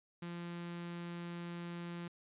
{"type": "tone with notch filter", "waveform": "sawtooth", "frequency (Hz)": 172.5, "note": "F3", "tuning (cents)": -21, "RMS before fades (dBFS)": -44, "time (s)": [0.22, 2.08], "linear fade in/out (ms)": 5, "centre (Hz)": 620, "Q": 1.6, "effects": ["resampled to 8000 Hz"]}